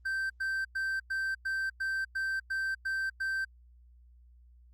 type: tone bursts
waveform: triangle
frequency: 1559 Hz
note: G6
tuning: 10 cents flat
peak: -28 dBFS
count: 10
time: 0.05-3.45 s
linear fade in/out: 10 ms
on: 250 ms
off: 100 ms
effects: added 60 Hz sine -55 dBFS peak until 4.73 s + Opus 32 kbps